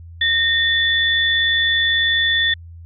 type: tone pair together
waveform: sine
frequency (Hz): 1839 / 3478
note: A#6 / A7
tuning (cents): -24 / -21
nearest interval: major seventh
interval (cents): 1103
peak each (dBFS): -17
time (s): 0.21-2.54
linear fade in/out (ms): 5
effects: added 84 Hz sine -35 dBFS peak until 2.85 s